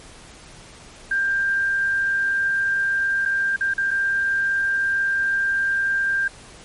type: tone with dropouts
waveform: sine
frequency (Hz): 1589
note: G6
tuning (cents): +23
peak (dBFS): -18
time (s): 1.11-6.28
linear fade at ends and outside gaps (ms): 5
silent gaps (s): 3.253-3.258 / 3.563-3.608 / 3.738-3.779 / 3.908-3.912
effects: pink hiss -44 dBFS RMS until 6.64 s + MP3 48 kbps